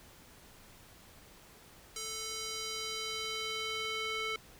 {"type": "tone with band-pass filter sweep", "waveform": "square", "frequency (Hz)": 440, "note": "A4", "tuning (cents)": 0, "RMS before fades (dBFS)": -38, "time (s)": [1.96, 4.36], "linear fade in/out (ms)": 2, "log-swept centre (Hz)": [6600, 2400], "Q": 1.4, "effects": ["pink hiss -57 dBFS RMS until 4.59 s"]}